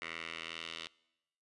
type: tone with band-pass filter sweep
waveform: 10% pulse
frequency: 82.41 Hz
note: E2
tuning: in tune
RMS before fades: -44 dBFS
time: 0.02-0.87 s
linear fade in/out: 0 ms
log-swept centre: 2200 to 3300 Hz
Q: 2.5
effects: noise-tail reverb RT60 0.9 s tail -23 dB re dry + resampled to 24000 Hz